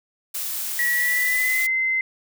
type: noise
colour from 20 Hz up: blue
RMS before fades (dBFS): -28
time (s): 0.34-1.67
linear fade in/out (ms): 10
type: tone with pitch glide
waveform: sine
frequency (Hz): 1928 to 2066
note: B6 to C7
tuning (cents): -42 to -22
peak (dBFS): -19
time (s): 0.79-2.01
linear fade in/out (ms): 2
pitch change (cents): +120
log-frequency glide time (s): 0.92-1.71
effects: none